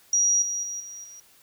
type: tone with level steps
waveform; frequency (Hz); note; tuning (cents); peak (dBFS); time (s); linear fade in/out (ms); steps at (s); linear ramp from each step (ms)
sine; 5750; F8; +50; -18 / -26 / -30 / -37 / -42; 0.13-1.2; 2; 0.42 / 0.63 / 0.8 / 1.04; 2
effects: white hiss -57 dBFS RMS until 1.42 s